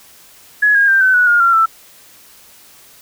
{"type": "tone with pitch steps", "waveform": "sine", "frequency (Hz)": [1686, 1629.5, 1574.9, 1522.1, 1471.1, 1421.9, 1374.2, 1328.2], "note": ["G#6", "G#6", "G6", "F#6", "F#6", "F6", "F6", "E6"], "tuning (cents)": [26, -33, 8, 49, -10, 31, -28, 13], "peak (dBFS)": -8, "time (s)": [0.62, 1.66], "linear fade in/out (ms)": 10, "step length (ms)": 130, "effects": ["white hiss -44 dBFS RMS until 3.01 s"]}